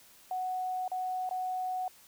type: tone with dropouts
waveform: sine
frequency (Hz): 740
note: F#5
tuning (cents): 0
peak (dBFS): -31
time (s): 0.31-1.88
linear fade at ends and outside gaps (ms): 2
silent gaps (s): 0.879-0.916 / 1.292-1.31
effects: white hiss -58 dBFS RMS until 2.07 s